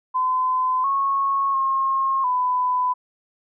sine tone with pitch steps, 1021 / 1098 / 1075 / 1000 Hz, C6 / C#6 / C6 / B5, -43 / -17 / +47 / +21 cents, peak -18 dBFS, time 0.14-2.94 s, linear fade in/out 20 ms, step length 700 ms, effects none

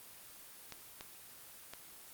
clicks, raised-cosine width 0.2 ms, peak -27 dBFS, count 3, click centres 0.723 / 1.009 / 1.736 s, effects white hiss -54 dBFS RMS until 2.13 s + Opus 24 kbps

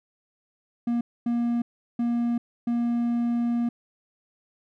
triangle tone bursts at uneven times, 237 Hz, A#3, 29 cents sharp, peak -20 dBFS, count 4, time 0.87-1.01 / 1.26-1.62 / 1.99-2.38 / 2.67-3.69 s, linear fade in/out 5 ms, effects none

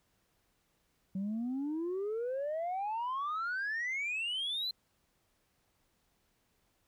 sine exponential sweep, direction up, 186.4 to 4144 Hz, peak -31 dBFS, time 1.15-4.71 s, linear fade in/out 5 ms, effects tanh soft clip ceiling -31 dBFS + pink hiss -75 dBFS RMS until 6.87 s

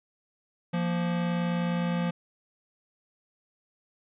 square tone pair together, 173.57 / 233.1 Hz, F3 / A#3, -10 / 0 cents, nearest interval perfect fourth, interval 510 cents, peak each -27 / -35 dBFS, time 0.73-2.11 s, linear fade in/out 10 ms, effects resampled to 8000 Hz + 11-bit

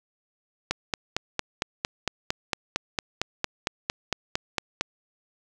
click train, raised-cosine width 0.2 ms, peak -7 dBFS, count 19, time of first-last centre 0.71-4.81 s, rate 4.39 Hz, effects none

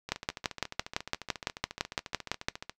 two click trains, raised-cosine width 0.2 ms, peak -21 / -10 dBFS, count 38 / 15, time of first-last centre 0.09-2.696 / 0.12-2.485 s, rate 14.2 / 5.92 Hz, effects noise-tail reverb RT60 0.1 s tail -19 dB re dry

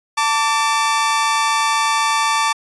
sawtooth tone pair together, 892 / 1160 Hz, A5 / D6, +23 / -22 cents, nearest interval perfect fourth, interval 455 cents, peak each -14 dBFS, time 0.17-2.53 s, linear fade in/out 10 ms, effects resampled to 22050 Hz

